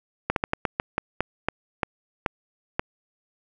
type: slowing click train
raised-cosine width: 0.5 ms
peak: -7 dBFS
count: 12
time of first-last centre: 0.3-2.795 s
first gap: 62 ms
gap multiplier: 1.24
effects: none